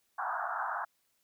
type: band-pass noise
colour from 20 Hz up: pink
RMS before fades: -35 dBFS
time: 0.18-0.85 s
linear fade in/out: 10 ms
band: 680 to 1600 Hz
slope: 96 dB/octave
effects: white hiss -75 dBFS RMS until 1.23 s